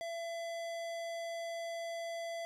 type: tone with hard clipping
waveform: sine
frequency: 672 Hz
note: E5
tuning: 33 cents sharp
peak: -40 dBFS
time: 0.01-2.45 s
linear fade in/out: 0 ms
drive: 18 dB
effects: none